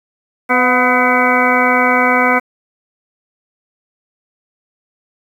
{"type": "harmonic tone with a mistuned harmonic", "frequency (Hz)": 251.2, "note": "B3", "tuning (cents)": 30, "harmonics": [1, 2, 3, 4, 5, 6, 8, 9], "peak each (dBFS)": [-18, -18, -18, -18, -18, -18, -18, -18], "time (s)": [0.49, 2.4], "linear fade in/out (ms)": 20, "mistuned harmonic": 3, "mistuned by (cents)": -50, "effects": ["7-bit"]}